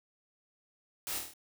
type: noise with echo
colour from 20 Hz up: white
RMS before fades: -38 dBFS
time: 1.07-1.18 s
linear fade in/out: 0 ms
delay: 26 ms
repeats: 6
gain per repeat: -3 dB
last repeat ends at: 1.336 s
effects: none